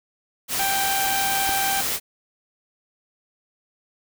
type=noise; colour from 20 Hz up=white; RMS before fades=-25 dBFS; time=0.48-2 s; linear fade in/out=50 ms
type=harmonic tone; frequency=784 Hz; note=G5; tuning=in tune; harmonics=1 / 2 / 3 / 4 / 5; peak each=-24 / -30 / -34 / -36 / -38 dBFS; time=0.59-1.81 s; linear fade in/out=5 ms
type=clicks; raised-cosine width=2 ms; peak=-22 dBFS; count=2; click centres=1.491 / 1.494 s
effects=none